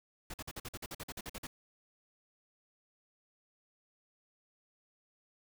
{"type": "noise bursts", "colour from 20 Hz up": "pink", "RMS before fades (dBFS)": -43, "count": 14, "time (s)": [0.3, 1.47], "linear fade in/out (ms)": 5, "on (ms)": 39, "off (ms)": 48, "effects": []}